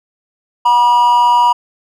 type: tone with amplitude modulation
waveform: triangle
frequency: 965 Hz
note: B5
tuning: 40 cents flat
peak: -3 dBFS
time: 0.65-1.53 s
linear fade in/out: 10 ms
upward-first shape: sine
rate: 236 Hz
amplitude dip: 50%
effects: none